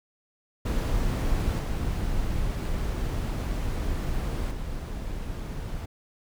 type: noise with level steps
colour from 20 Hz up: brown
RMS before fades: -25 / -28 / -33 dBFS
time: 0.65-5.86 s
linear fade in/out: 10 ms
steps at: 1.59 / 4.51 s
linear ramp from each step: 2 ms
effects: none